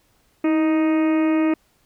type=harmonic tone with a mistuned harmonic; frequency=311.7 Hz; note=D#4; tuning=3 cents sharp; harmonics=1 / 2 / 3 / 4 / 5 / 6 / 7 / 8 / 9; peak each=-16 / -27 / -34 / -33 / -42 / -37 / -37 / -37 / -47 dBFS; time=0.44-1.54 s; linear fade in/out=5 ms; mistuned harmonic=1; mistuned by=+33 cents; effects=pink hiss -62 dBFS RMS until 1.85 s